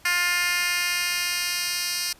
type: tone with high-pass filter sweep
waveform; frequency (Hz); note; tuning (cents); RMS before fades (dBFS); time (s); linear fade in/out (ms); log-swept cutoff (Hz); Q
10% pulse; 353; F4; +19; -25; 0.05-2.13; 5; 1900 to 3900; 1.4
effects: pink hiss -53 dBFS RMS until 2.19 s + resampled to 32000 Hz